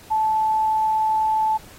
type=tone; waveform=sine; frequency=872 Hz; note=A5; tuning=16 cents flat; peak=-17 dBFS; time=0.1-1.58 s; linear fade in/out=20 ms; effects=pink hiss -46 dBFS RMS until 1.78 s + AAC 48 kbps